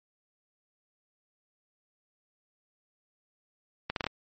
accelerating click train, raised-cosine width 0.3 ms, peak -14 dBFS, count 5, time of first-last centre 3.9-4.067 s, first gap 62 ms, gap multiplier 0.74, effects MP3 32 kbps

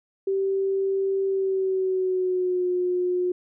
sine tone with pitch glide, 388.3 to 360.2 Hz, G4 to F#4, -16 to -46 cents, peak -21 dBFS, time 0.27-3.32 s, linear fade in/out 5 ms, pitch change -130 cents, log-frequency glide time 1.26-2.68 s, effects none

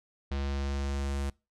square tone with low-pass filter sweep, 69.4 Hz, C#2, 3 cents sharp, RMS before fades -32 dBFS, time 0.31-1.3 s, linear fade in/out 5 ms, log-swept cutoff 4200 to 9500 Hz, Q 1.3, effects noise-tail reverb RT60 0.3 s tail -25 dB re dry

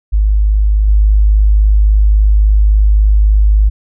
sine tone with level steps, 51.8 Hz, G#1, 4 cents flat, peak -7 / -5 dBFS, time 0.12-3.7 s, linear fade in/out 20 ms, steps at 0.88 s, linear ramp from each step 2 ms, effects none

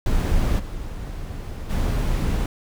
brown noise with level steps, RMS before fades -20 / -31 / -21 dBFS, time 0.06-2.46 s, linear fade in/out 2 ms, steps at 0.58 / 1.69 s, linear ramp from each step 20 ms, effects none

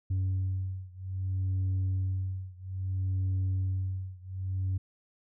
sine beating tone pair, 94 / 94.61 Hz, F#2 / F#2, +28 / +39 cents, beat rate 0.61 Hz, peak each -29 / -30 dBFS, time 0.1-4.78 s, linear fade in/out 10 ms, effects tanh soft clip ceiling -25 dBFS

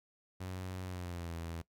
sawtooth tone with pitch glide, 92.5 to 83.37 Hz, F#2 to E2, 0 to +20 cents, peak -36 dBFS, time 0.4-1.62 s, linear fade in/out 10 ms, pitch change -180 cents, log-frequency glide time 0.85-1.35 s, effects noise-tail reverb RT60 0.1 s tail -20 dB re dry

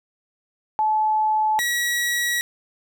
sine / sawtooth tone pair in turn, 863 / 1920.7 Hz, A5 / B6, -34 / -49 cents, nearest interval octave + major second, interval 1385 cents, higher second, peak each -17 dBFS, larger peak neither, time 0.79-1.59 / 1.59-2.41 s, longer second, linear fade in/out 0 ms, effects none

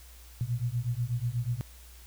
sine beating tone pair, 116.54 / 124.74 Hz, A#2 / B2, 0 / +18 cents, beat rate 8.2 Hz, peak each -31 / -31 dBFS, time 0.41-1.61 s, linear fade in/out 0 ms, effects added 60 Hz sine -49 dBFS peak until 2.06 s + white hiss -55 dBFS RMS until 2.06 s

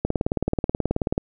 click train, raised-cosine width 2 ms, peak -8 dBFS, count 22, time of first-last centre 0.05-1.179 s, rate 18.6 Hz, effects none

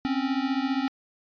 square beating tone pair, 260.5 / 275.5 Hz, C4 / C#4, -7 / -11 cents, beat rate 15 Hz, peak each -28 dBFS, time 0.05-0.88 s, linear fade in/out 0 ms, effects resampled to 11025 Hz

